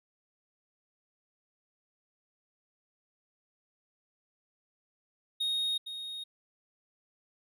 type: tone with echo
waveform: triangle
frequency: 3729 Hz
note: A#7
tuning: in tune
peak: -27 dBFS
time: 5.4-5.78 s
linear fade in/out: 10 ms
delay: 460 ms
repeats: 1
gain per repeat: -9 dB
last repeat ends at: 6.24 s
effects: none